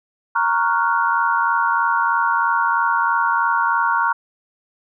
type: chord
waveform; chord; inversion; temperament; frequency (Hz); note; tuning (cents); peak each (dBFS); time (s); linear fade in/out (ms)
sine; Gb major seventh; first; equal; 932.3 / 1108.7 / 1396.9 / 1480; Bb5 / Db6 / F6 / Gb6; 0 / 0 / 0 / 0; -19 / -21 / -21 / -24; 0.35-4.13; 10
effects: none